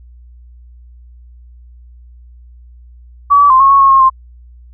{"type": "tone with pitch steps", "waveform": "sine", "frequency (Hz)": [1140, 1149, 1044, 1090, 1105, 1091, 1077, 1053], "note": ["C#6", "D6", "C6", "C#6", "C#6", "C#6", "C6", "C6"], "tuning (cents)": [48, -38, -4, -29, -6, -28, 50, 11], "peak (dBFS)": -4, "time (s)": [3.3, 4.1], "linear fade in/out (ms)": 20, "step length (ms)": 100, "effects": ["added 60 Hz sine -36 dBFS peak until 4.73 s"]}